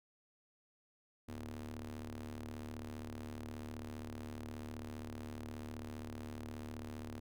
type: ring-modulated tone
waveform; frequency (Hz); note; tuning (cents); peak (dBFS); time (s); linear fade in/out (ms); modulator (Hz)
sawtooth; 75; D2; +37; -37; 1.28-7.2; 10; 168
effects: none